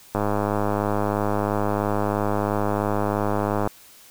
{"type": "click train", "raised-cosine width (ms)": 1, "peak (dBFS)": -9, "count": 364, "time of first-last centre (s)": [0.15, 3.674], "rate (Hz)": 103, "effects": ["white hiss -49 dBFS RMS until 4.1 s"]}